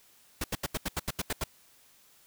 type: noise bursts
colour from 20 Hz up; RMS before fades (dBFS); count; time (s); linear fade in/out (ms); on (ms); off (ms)
pink; -31; 10; 0.41-1.44; 5; 31; 80
effects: white hiss -61 dBFS RMS until 2.26 s